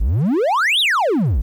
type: exponential two-way sweep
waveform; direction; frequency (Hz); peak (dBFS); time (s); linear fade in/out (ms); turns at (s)
triangle; up then down; 45.06 to 3951 to 45.06; -12; 0-1.42; 10; 0.8
effects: 9-bit